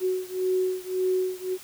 sine beating tone pair, 370 / 371.8 Hz, F#4 / F#4, 0 / +8 cents, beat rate 1.8 Hz, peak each -26 / -27 dBFS, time 0-1.58 s, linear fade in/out 50 ms, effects white hiss -46 dBFS RMS until 1.63 s

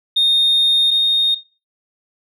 sine tone pair in turn, 3680 / 3694 Hz, A#7 / A#7, -23 / -16 cents, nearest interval unison, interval 7 cents, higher second, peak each -10 dBFS, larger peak neither, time 0.16-0.91 / 0.91-1.35 s, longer first, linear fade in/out 10 ms, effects noise-tail reverb RT60 0.3 s tail -17 dB re dry + tanh soft clip ceiling -9 dBFS

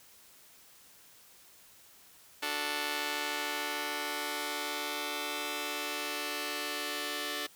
5% pulse chord, D major, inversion none, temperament just, 293.7 / 367.1 / 440.5 Hz, D4 / F#4 / A4, 0 / -14 / +2 cents, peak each -26 / -29 / -26 dBFS, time 2.42-7.47 s, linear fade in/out 10 ms, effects white hiss -58 dBFS RMS until 7.55 s

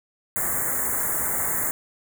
white band-stop noise, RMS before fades -25 dBFS, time 0.36-1.71 s, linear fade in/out 0 ms, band 2100 to 6800 Hz, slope 96 dB/octave, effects none

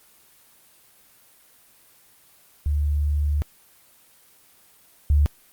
sine tone pair in turn, 73.42 / 73 Hz, D2 / D2, 0 / -10 cents, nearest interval unison, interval 10 cents, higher first, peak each -19 / -14 dBFS, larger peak second, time 2.66-3.42 / 5.1-5.26 s, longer first, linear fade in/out 0 ms, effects white hiss -55 dBFS RMS until 5.52 s + Opus 24 kbps

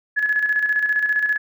sine tone with tremolo, 1700 Hz, G#6, 40 cents sharp, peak -15 dBFS, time 0.16-1.38 s, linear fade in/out 20 ms, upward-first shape square, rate 15 Hz, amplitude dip 50%, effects none

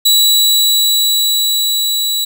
sawtooth tone with level ramp, 3921 Hz, B7, 13 cents flat, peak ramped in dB -4 to -11 dBFS, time 0.05-2.25 s, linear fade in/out 10 ms, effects none

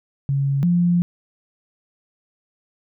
sine tone pair in turn, 138.59 / 174.61 Hz, C#3 / F3, 0 / 0 cents, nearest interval major third, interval 400 cents, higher second, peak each -17 / -14 dBFS, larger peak second, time 0.29-0.63 / 0.63-1.02 s, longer second, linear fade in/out 0 ms, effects none

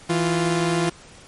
sawtooth tone pair together, 164.81 / 349.2 Hz, E3 / F4, 0 / 0 cents, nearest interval octave + minor second, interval 1300 cents, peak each -18 dBFS, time 0.09-0.9 s, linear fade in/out 10 ms, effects pink hiss -46 dBFS RMS until 1.27 s + MP3 48 kbps

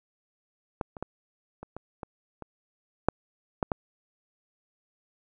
clicks, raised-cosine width 1 ms, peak -15 / -26 / -18 / -26 / -24 / -22 / -25 / -6 / -11 / -12 dBFS, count 10, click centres 0.812 / 0.968 / 1.026 / 1.63 / 1.766 / 2.032 / 2.423 / 3.086 / 3.628 / 3.718 s, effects none

